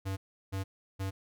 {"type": "tone bursts", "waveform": "square", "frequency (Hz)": 96.5, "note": "G2", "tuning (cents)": -27, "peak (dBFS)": -33, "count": 3, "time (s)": [0.05, 1.11], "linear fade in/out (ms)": 20, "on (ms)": 120, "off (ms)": 350, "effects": []}